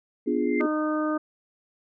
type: chord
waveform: sine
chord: B diminished seventh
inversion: none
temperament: equal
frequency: 246.9 / 293.7 / 349.2 / 415.3 Hz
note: B3 / D4 / F4 / Ab4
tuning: 0 / 0 / 0 / 0 cents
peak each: -27 / -27 / -28 / -28 dBFS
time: 0.26-0.67 s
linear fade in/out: 20 ms
type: tone with exponential growth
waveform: sine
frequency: 2093 Hz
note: C7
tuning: in tune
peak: -26 dBFS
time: 0.26-0.61 s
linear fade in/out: 0 ms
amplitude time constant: 75 ms
type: harmonic tone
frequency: 306.8 Hz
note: D#4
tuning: 24 cents flat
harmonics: 1 / 2 / 3 / 4 / 5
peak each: -25 / -30 / -40 / -31 / -38 dBFS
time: 0.6-1.18 s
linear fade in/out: 10 ms
effects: none